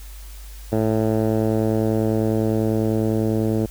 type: tone with low-pass filter sweep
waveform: 10% pulse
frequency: 110 Hz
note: A2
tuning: in tune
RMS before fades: -20 dBFS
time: 0.72-3.66 s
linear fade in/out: 5 ms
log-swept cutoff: 670 to 420 Hz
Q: 0.89
effects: added 50 Hz sine -35 dBFS peak until 3.7 s + white hiss -46 dBFS RMS until 3.7 s